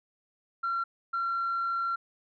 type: tone bursts at uneven times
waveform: sine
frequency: 1367 Hz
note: F6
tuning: 37 cents flat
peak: -26 dBFS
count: 2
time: 0.63-0.84 / 1.13-1.96 s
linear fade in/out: 10 ms
effects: tanh soft clip ceiling -24 dBFS

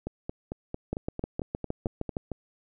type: two click trains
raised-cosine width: 2 ms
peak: -16 / -19 dBFS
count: 9 / 11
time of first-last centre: 0.93-2.168 / 0.07-2.317 s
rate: 6.46 / 4.45 Hz
effects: none

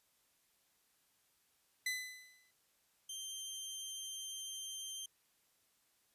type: tone with exponential decay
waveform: sawtooth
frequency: 2010 Hz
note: B6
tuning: 30 cents sharp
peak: -30 dBFS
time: 1.86-2.51 s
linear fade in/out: 5 ms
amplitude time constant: 140 ms
type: tone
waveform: 20% pulse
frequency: 3147 Hz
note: G7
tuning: 6 cents sharp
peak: -38 dBFS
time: 3.09-5.06 s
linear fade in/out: 5 ms
effects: white hiss -75 dBFS RMS until 6.14 s + resampled to 32000 Hz

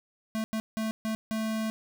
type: tone bursts at uneven times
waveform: square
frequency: 220 Hz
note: A3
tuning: in tune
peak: -29 dBFS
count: 5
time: 0.35-0.44 / 0.53-0.6 / 0.77-0.91 / 1.05-1.15 / 1.31-1.7 s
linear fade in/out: 0 ms
effects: none

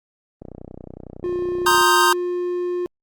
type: click train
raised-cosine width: 2 ms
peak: -22 dBFS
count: 44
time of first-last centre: 0.42-1.812 s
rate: 30.9 Hz
type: tone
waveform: triangle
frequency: 355.5 Hz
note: F4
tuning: 31 cents sharp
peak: -19 dBFS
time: 1.24-2.86 s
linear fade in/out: 0 ms
type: chord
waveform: square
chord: C minor seventh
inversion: third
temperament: equal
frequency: 932.3 / 1046.5 / 1244.5 / 1568 Hz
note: Bb5 / C6 / Eb6 / G6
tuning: 0 / 0 / 0 / 0 cents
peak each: -20 dBFS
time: 1.66-2.13 s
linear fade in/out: 5 ms
effects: Opus 32 kbps

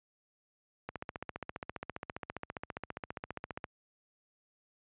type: click train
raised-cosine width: 0.5 ms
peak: -23 dBFS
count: 42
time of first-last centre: 0.89-3.642 s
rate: 14.9 Hz
effects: high-pass 60 Hz 12 dB/octave + resampled to 8000 Hz

